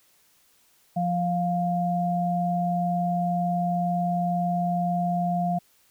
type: tone pair together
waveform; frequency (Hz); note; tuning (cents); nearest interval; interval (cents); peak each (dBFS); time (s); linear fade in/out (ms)
sine; 175.6 / 702.4; F3 / F5; +10 / +10; 2 octaves; 2400; -25 / -25; 0.96-5.59; 10
effects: white hiss -62 dBFS RMS until 5.9 s